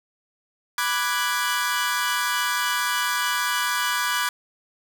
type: chord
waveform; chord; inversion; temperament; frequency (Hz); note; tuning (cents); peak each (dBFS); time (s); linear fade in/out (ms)
sawtooth; G# half-diminished seventh; first; equal; 987.8 / 1174.7 / 1480 / 1661.2; B5 / D6 / F#6 / G#6; 0 / 0 / 0 / 0; -24; 0.78-4.29; 2
effects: none